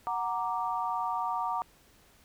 sine chord, Gb augmented, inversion none, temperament equal, 740 / 932.3 / 1174.7 Hz, Gb5 / Bb5 / D6, 0 / 0 / 0 cents, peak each -34 / -32 / -34 dBFS, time 0.07-1.62 s, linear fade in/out 0 ms, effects pink hiss -61 dBFS RMS until 2.24 s

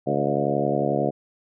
harmonic tone with a mistuned harmonic, 71 Hz, C#2, 42 cents sharp, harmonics 2 / 3 / 4 / 5 / 6 / 7 / 8 / 9 / 10, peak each -29 / -29 / -29 / -29 / -29 / -29 / -29 / -29 / -29 dBFS, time 0.06-1.11 s, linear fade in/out 20 ms, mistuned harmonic 9, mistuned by -27 cents, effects none

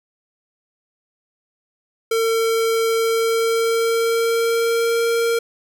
square tone with pitch glide, 453.1 to 463.2 Hz, A#4 to A#4, -49 to -11 cents, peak -17 dBFS, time 2.11-5.39 s, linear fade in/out 5 ms, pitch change +38 cents, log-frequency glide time 2.93-5.02 s, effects none

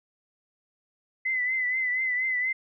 sine tone with vibrato, 2024 Hz, B6, 42 cents sharp, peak -24 dBFS, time 1.25-2.53 s, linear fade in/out 10 ms, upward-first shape triangle, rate 4.2 Hz, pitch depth 59 cents each way, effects none

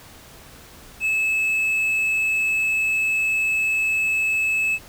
triangle tone, 2600 Hz, E7, 24 cents flat, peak -17 dBFS, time 1-4.79 s, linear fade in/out 50 ms, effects pink hiss -45 dBFS RMS until 4.88 s

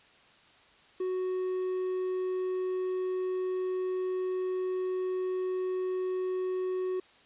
triangle tone, 370 Hz, F#4, in tune, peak -27 dBFS, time 1-7 s, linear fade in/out 5 ms, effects white hiss -59 dBFS RMS until 7.25 s + resampled to 8000 Hz

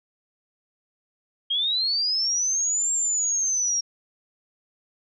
sine linear two-way sweep, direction up then down, 3193 to 7459 to 5570 Hz, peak -21 dBFS, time 1.5-3.81 s, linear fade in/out 10 ms, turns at 2.92 s, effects none

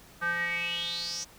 square tone with band-pass filter sweep, 172.1 Hz, F3, 25 cents flat, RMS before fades -32 dBFS, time 0.21-1.25 s, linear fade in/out 20 ms, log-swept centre 1400 to 6100 Hz, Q 8.5, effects pink hiss -54 dBFS RMS until 1.38 s

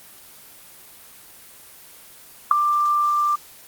sine tone with ADSR envelope, 1184 Hz, D6, 14 cents sharp, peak -4 dBFS, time 2.51-3.36 s, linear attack 4 ms, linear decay 3 ms, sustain -12 dB, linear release 13 ms, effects white hiss -45 dBFS RMS until 3.67 s + Opus 24 kbps

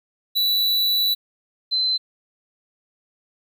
square / sine tone pair in turn, 3951 / 4067 Hz, B7 / C8, 0 / -50 cents, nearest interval minor second, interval 50 cents, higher second, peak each -18 dBFS, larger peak neither, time 0.35-1.15 / 1.71-1.98 s, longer first, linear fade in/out 20 ms, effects 10-bit

